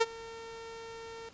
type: tone with ADSR envelope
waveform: sawtooth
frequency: 455.7 Hz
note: A#4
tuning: 39 cents flat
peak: -17 dBFS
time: 0-1.29 s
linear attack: 14 ms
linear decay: 34 ms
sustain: -22 dB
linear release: 3 ms
effects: pink hiss -57 dBFS RMS until 1.33 s + resampled to 16000 Hz